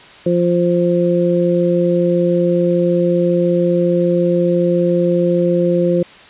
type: harmonic tone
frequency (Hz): 174.61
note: F3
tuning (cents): 0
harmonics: 1 / 2 / 3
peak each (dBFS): -16 / -16 / -16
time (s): 0.26-6.03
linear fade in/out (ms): 5
effects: white hiss -40 dBFS RMS until 6.29 s + resampled to 8000 Hz